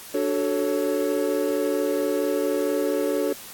triangle chord, D major seventh, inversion none, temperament equal with one note detuned, 293.7 / 375.6 / 440 / 554.4 Hz, D4 / F#4 / A4 / C#5, 0 / +26 / 0 / 0 cents, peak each -25 / -26 / -24 / -25 dBFS, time 0.14-3.33 s, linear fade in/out 5 ms, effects white hiss -41 dBFS RMS until 3.53 s + AAC 64 kbps

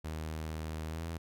sawtooth tone with pitch glide, 78.7 to 82.47 Hz, D#2 to E2, +20 to +1 cents, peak -33 dBFS, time 0.04-1.18 s, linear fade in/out 10 ms, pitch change +81 cents, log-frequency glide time 0.88-1.03 s, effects none

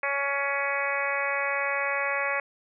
harmonic tone, 279.7 Hz, C#4, 16 cents sharp, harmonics 2 / 3 / 4 / 5 / 6 / 7 / 8 / 9, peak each -32 / -36 / -33 / -36 / -33 / -32 / -32 / -36 dBFS, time 0.03-2.4 s, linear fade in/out 2 ms, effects none

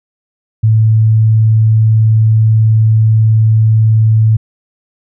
sine tone, 110.2 Hz, A2, 3 cents sharp, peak -5 dBFS, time 0.63-4.37 s, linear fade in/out 10 ms, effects none

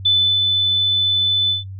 sine tone with ADSR envelope, 3506 Hz, A7, 7 cents flat, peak -11 dBFS, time 0.05-1.64 s, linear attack 9 ms, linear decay 340 ms, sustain -3 dB, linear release 140 ms, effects noise-tail reverb RT60 0.1 s tail -21 dB re dry + added 96 Hz sine -29 dBFS peak until 1.79 s

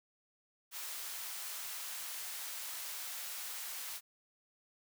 white high-pass noise, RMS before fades -43 dBFS, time 0.71-4.01 s, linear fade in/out 50 ms, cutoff 800 Hz, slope 12 dB/octave, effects none

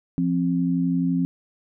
sine tone pair together, 172.8 / 264.5 Hz, F3 / C4, -18 / +19 cents, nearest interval perfect fifth, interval 737 cents, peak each -22 / -22 dBFS, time 0.18-1.25 s, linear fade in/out 0 ms, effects none

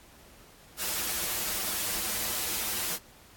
white noise with comb filter, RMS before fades -31 dBFS, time 0.77-2.99 s, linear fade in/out 50 ms, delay 7.3 ms, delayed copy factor -1, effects pink hiss -55 dBFS RMS until 3.36 s + AAC 64 kbps

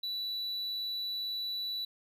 triangle tone, 3951 Hz, B7, in tune, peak -32 dBFS, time 0.03-1.85 s, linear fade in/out 5 ms, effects none

